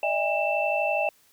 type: tone cluster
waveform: sine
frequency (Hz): 596 / 648 / 809 / 2664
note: D5 / E5 / G#5 / E7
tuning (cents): +25 / -30 / -46 / +18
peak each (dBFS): -28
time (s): 0.03-1.09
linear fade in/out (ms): 2
effects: white hiss -61 dBFS RMS until 1.32 s